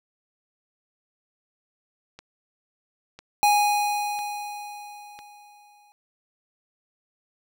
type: click train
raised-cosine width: 0.2 ms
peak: -25 dBFS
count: 4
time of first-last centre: 2.19-5.19 s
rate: 1 Hz
type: tone with exponential decay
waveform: square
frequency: 827 Hz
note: G#5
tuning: 8 cents flat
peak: -16 dBFS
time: 3.43-5.92 s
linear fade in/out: 0 ms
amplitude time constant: 540 ms
effects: none